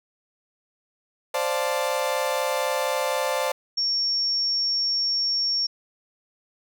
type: chord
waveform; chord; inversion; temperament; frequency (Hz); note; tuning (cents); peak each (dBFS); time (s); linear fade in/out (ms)
35% pulse; D minor seventh; third; equal; 523.3 / 587.3 / 698.5 / 880; C5 / D5 / F5 / A5; 0 / 0 / 0 / 0; -25 / -26 / -31 / -28; 1.34-3.52; 5
type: tone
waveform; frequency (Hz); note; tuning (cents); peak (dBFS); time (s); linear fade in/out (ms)
sine; 5500; F8; -27; -21; 3.77-5.67; 10
effects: none